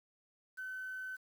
sine tone with quantisation, 1520 Hz, F#6, 46 cents sharp, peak -40 dBFS, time 0.57-1.17 s, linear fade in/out 20 ms, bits 10, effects none

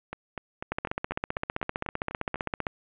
two click trains, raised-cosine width 0.5 ms, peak -13 / -19 dBFS, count 31 / 10, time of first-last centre 0.72-2.668 / 0.13-2.358 s, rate 15.4 / 4.04 Hz, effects resampled to 8000 Hz + 7-bit

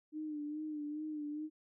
sine tone with vibrato, 301.9 Hz, D4, 48 cents sharp, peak -38 dBFS, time 0.12-1.5 s, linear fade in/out 50 ms, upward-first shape sine, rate 2.4 Hz, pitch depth 46 cents each way, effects none

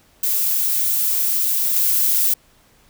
violet noise with level steps, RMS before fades -19 / -17 dBFS, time 0.23-2.34 s, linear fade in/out 5 ms, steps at 1.76 s, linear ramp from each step 2 ms, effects pink hiss -55 dBFS RMS until 2.89 s

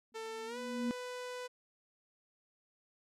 sine tone with exponential growth, 238.2 Hz, A#3, 38 cents sharp, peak -30 dBFS, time 0.12-0.91 s, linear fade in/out 0 ms, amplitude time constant 170 ms
sawtooth tone with pitch glide, 446 to 497.7 Hz, A4 to B4, +23 to +13 cents, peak -37 dBFS, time 0.14-1.48 s, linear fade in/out 20 ms, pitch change +190 cents, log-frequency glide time 0.46-0.58 s
effects low-pass 9000 Hz 12 dB/octave

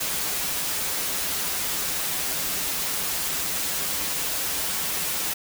white noise with comb filter, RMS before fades -27 dBFS, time 0-5.34 s, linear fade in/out 10 ms, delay 8.6 ms, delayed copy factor -0.55, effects none

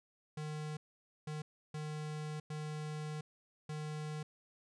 square tone bursts at uneven times, 152.5 Hz, D#3, 34 cents flat, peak -40 dBFS, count 5, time 0.37-0.77 / 1.27-1.42 / 1.74-2.4 / 2.5-3.21 / 3.69-4.23 s, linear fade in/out 5 ms, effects resampled to 22050 Hz

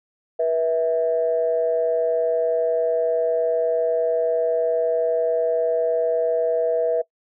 sine tone pair together, 484.6 / 653 Hz, B4 / E5, -33 / -17 cents, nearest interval perfect fourth, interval 516 cents, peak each -20 dBFS, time 0.39-7.02 s, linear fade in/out 10 ms, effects noise-tail reverb RT60 0.1 s tail -22 dB re dry + tanh soft clip ceiling -10 dBFS

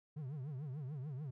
triangle tone with vibrato, 140.1 Hz, C#3, 19 cents sharp, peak -39 dBFS, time 0.16-1.31 s, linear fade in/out 10 ms, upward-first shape triangle, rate 6.8 Hz, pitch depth 240 cents each way, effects none

